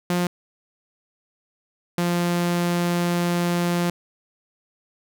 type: tone pair in turn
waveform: sawtooth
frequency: 176.7 / 174.07 Hz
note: F3 / F3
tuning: +21 / -5 cents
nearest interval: unison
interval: 26 cents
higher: first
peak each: -16 dBFS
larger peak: neither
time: 0.1-0.27 / 1.98-3.9 s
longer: second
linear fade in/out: 2 ms
effects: none